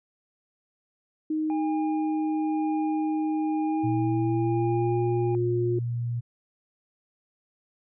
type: tone with pitch glide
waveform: sine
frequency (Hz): 311.1 to 355.3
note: D#4 to F4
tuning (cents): 0 to +30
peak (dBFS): -24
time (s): 1.3-5.79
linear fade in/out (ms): 5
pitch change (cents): +230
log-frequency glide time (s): 3.64-4.98
type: tone with tremolo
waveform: triangle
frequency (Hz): 810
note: G#5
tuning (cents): -43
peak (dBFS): -29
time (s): 1.5-5.35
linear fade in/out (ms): 0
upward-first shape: sine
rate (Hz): 1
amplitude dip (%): 35
type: tone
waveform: sine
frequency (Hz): 119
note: A#2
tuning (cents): +36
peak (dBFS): -26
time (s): 3.83-6.21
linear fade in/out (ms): 20
effects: resampled to 8000 Hz